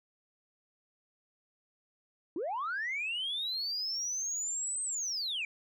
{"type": "linear two-way sweep", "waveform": "sine", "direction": "up then down", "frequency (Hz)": [293.7, 8300, 2280], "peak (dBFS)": -31, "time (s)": [2.36, 5.45], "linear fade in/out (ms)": 2, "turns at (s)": 4.83, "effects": ["tanh soft clip ceiling -29 dBFS"]}